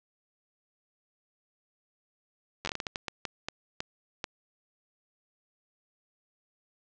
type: slowing click train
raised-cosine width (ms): 0.2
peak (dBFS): -15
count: 14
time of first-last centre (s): 2.65-4.242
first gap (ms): 10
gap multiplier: 1.37
effects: low-pass 7000 Hz 12 dB/octave